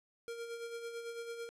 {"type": "tone with tremolo", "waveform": "square", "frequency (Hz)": 466.2, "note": "A#4", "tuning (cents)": 0, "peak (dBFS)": -40, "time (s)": [0.28, 1.49], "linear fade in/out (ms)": 0, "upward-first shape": "sine", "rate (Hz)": 9, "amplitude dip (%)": 50, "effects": ["low-pass 11000 Hz 12 dB/octave"]}